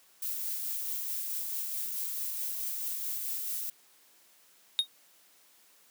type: noise with tremolo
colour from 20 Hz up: violet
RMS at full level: -34 dBFS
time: 0.22-3.7 s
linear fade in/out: 5 ms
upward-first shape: sine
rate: 4.6 Hz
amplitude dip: 25%
type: tone with exponential decay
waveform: triangle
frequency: 3729 Hz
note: A#7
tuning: in tune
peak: -17 dBFS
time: 4.79-4.87 s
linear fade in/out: 0 ms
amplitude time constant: 17 ms
effects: white hiss -62 dBFS RMS until 5.9 s + high-pass 200 Hz 12 dB/octave